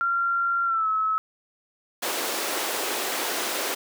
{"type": "tone with pitch glide", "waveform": "sine", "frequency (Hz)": [1379, 1294.1], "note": ["F6", "E6"], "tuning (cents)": [-22, -32], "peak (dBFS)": -21, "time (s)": [0.01, 1.18], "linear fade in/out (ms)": 0, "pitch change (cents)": -110, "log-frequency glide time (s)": [0.65, 0.87]}
{"type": "high-pass noise", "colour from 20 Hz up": "pink", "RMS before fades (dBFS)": -28, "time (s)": [2.02, 3.75], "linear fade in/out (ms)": 10, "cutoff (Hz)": 330, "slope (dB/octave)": 24}
{"effects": []}